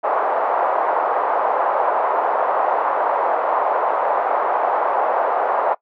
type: band-pass noise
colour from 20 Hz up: white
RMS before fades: -19 dBFS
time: 0.03-5.75 s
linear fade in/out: 20 ms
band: 550 to 980 Hz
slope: 24 dB/octave
effects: noise-tail reverb RT60 0.1 s tail -20 dB re dry